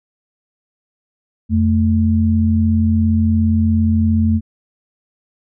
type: tone pair together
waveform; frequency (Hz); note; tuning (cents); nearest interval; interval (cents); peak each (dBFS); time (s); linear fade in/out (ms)
sine; 87.58 / 220.7; F2 / A3; +5 / +5; octave + major third; 1600; -14; 1.49-4.41; 50
effects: none